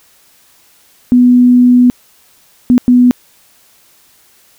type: tone bursts at uneven times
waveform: sine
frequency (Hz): 246.9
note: B3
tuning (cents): 0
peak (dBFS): -3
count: 3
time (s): 1.12-1.9 / 2.7-2.78 / 2.88-3.11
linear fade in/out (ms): 0
effects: white hiss -48 dBFS RMS until 4.58 s